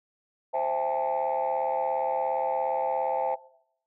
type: chord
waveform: sine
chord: A minor seventh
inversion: first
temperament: equal with one note detuned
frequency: 523.3 / 659.3 / 802.8 / 880 Hz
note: C5 / E5 / G5 / A5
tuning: 0 / 0 / +41 / 0 cents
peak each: -29 dBFS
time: 0.53-3.36 s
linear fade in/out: 20 ms
effects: noise-tail reverb RT60 0.7 s tail -20 dB re dry + tanh soft clip ceiling -19 dBFS